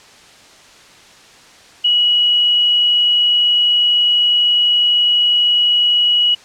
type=tone; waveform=sine; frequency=2918 Hz; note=F#7; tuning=25 cents flat; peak=-10 dBFS; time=1.84-6.35 s; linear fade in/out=10 ms; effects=white hiss -43 dBFS RMS until 6.44 s + low-pass 6000 Hz 12 dB/octave